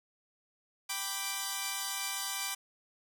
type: chord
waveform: 5% pulse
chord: G major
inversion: none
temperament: equal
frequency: 784 / 987.8 / 1174.7 Hz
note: G5 / B5 / D6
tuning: 0 / 0 / 0 cents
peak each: -27 / -27 / -26 dBFS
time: 0.89-2.55 s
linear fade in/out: 10 ms
effects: none